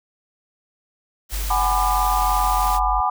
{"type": "noise", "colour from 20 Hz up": "white", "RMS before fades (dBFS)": -31, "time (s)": [1.29, 2.8], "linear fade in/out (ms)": 50}
{"type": "tone", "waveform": "sine", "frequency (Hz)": 49, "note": "G1", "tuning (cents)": 0, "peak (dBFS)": -23, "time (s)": [1.32, 3.01], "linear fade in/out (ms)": 10}
{"type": "chord", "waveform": "sine", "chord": "G# half-diminished seventh", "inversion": "third", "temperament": "just", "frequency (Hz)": [747.5, 830.6, 996.7, 1196.1], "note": ["F#5", "G#5", "B5", "D6"], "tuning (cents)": [17, 0, 16, 31], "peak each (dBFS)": -23, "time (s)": [1.5, 3.1], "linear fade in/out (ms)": 5}
{"effects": []}